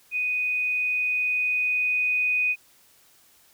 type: tone with level ramp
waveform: sine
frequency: 2489 Hz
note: D#7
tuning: in tune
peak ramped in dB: -23 to -20 dBFS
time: 0.11-2.56 s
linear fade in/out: 50 ms
effects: white hiss -58 dBFS RMS until 3.53 s